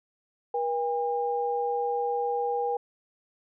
sine tone pair together, 479.8 / 807 Hz, A#4 / G#5, +50 / -50 cents, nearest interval major sixth, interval 900 cents, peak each -28 dBFS, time 0.54-2.77 s, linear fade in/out 5 ms, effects none

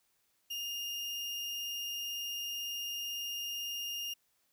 35% pulse tone, 2826 Hz, F7, 20 cents sharp, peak -35 dBFS, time 0.5-4.14 s, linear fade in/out 10 ms, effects white hiss -75 dBFS RMS until 4.52 s

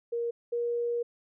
sine tone pair in turn, 470 / 474.6 Hz, A#4 / A#4, +14 / +31 cents, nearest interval unison, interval 17 cents, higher second, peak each -28 / -27 dBFS, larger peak second, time 0.12-0.31 / 0.52-1.03 s, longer second, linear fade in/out 10 ms, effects none

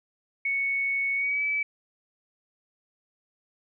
sine tone with pitch glide, 2217 to 2299 Hz, C#7 to D7, 0 to -37 cents, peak -24 dBFS, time 0.45-1.63 s, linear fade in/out 5 ms, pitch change +63 cents, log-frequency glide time 1.15-1.43 s, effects none

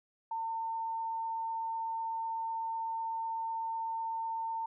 sine tone, 904 Hz, A5, 47 cents sharp, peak -33 dBFS, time 0.31-4.66 s, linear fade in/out 5 ms, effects none

